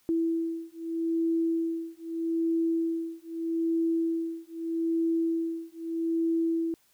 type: beating tone pair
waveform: sine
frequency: 329.6 / 330.4 Hz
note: E4 / E4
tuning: 0 / +4 cents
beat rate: 0.8 Hz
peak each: -29 dBFS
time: 0.09-6.74 s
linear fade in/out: 0 ms
effects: white hiss -66 dBFS RMS until 6.93 s